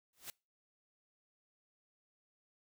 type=noise with exponential growth; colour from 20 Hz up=white; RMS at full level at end=-42 dBFS; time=0.13-0.3 s; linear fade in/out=1 ms; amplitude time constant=36 ms; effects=noise-tail reverb RT60 0.3 s tail -26 dB re dry